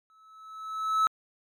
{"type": "tone with exponential growth", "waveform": "triangle", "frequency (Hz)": 1300, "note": "E6", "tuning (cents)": -24, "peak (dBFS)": -17, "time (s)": [0.1, 1.07], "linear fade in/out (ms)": 0, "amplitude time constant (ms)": 210, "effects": ["MP3 96 kbps"]}